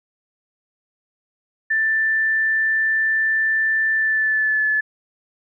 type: tone with pitch glide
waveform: sine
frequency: 1770 to 1727.6 Hz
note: A6 to A6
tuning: +10 to -32 cents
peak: -16 dBFS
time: 1.7-4.81 s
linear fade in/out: 10 ms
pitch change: -42 cents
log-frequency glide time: 3.94-4.65 s
effects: none